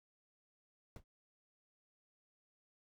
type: noise with exponential decay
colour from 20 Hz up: brown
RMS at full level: -42 dBFS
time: 0.96-1.04 s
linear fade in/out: 1 ms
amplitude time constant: 17 ms
effects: none